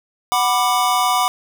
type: chord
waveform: square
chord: B minor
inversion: second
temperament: just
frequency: 740.8 / 987.8 / 1185.3 Hz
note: F#5 / B5 / D6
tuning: +2 / 0 / +16 cents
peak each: -20 dBFS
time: 0.32-1.28 s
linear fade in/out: 0 ms
effects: none